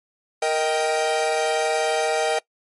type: chord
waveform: 45% pulse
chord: Eb major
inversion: second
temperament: equal with one note detuned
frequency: 466.2 / 627.7 / 784 Hz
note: Bb4 / Eb5 / G5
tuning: 0 / +15 / 0 cents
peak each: -24 dBFS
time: 0.42-2.39 s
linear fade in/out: 5 ms
effects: noise-tail reverb RT60 0.1 s tail -22 dB re dry + MP3 48 kbps